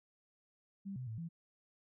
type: tone with pitch steps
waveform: sine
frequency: 196.5 / 127.1 / 111.2 / 167 Hz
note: G3 / C3 / A2 / E3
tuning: +4 / -50 / +19 / +23 cents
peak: -40 dBFS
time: 0.85-1.29 s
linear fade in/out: 20 ms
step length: 110 ms
effects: none